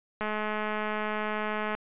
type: click train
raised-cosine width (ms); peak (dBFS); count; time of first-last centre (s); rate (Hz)
0.5; -17; 329; 0.21-1.75; 213
effects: resampled to 8000 Hz